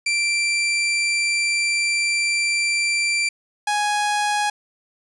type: tone pair in turn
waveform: sawtooth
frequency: 2352 / 831.6 Hz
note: D7 / G#5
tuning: +2 / +2 cents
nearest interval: octave + tritone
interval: 1800 cents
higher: first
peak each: -15 dBFS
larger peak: neither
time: 0.06-3.29 / 3.67-4.5 s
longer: first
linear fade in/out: 5 ms
effects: resampled to 24000 Hz + 8-bit